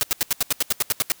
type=noise bursts; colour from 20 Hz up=white; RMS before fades=-20 dBFS; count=12; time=0.01-1.12 s; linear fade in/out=0 ms; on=21 ms; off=78 ms; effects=white hiss -51 dBFS RMS until 1.2 s